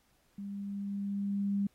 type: tone with level ramp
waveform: sine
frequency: 200.1 Hz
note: G3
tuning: 36 cents sharp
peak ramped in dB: -38 to -27 dBFS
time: 0.38-1.67 s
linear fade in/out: 5 ms
effects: pink hiss -71 dBFS RMS until 1.74 s + AAC 48 kbps